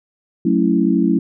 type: chord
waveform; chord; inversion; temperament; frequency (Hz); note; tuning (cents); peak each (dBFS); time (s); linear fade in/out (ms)
sine; F# minor seventh; none; equal; 185 / 220 / 277.2 / 329.6; F#3 / A3 / C#4 / E4; 0 / 0 / 0 / 0; -18; 0.45-1.19; 5
effects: none